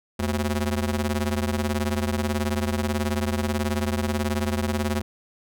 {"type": "ring-modulated tone", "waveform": "sawtooth", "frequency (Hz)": 150, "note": "D3", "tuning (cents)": 37, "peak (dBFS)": -16, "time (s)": [0.19, 5.02], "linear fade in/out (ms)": 10, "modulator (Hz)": 65.8, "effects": []}